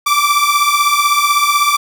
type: beating tone pair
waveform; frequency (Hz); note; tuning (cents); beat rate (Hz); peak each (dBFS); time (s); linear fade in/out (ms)
sawtooth; 1159 / 1175; D6 / D6; -23 / +1; 16; -10 / -10; 0.06-1.77; 10
effects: none